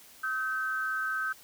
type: tone pair together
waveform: sine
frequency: 1281 / 1545.2 Hz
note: E6 / G6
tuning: -50 / -25 cents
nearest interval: minor third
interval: 325 cents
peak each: -34 / -30 dBFS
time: 0.23-1.33 s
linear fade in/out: 10 ms
effects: white hiss -54 dBFS RMS until 1.43 s